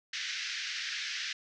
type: band-pass noise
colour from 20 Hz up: pink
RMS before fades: -37 dBFS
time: 0.13-1.33 s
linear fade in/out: 5 ms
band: 1600 to 6000 Hz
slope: 48 dB/octave
effects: none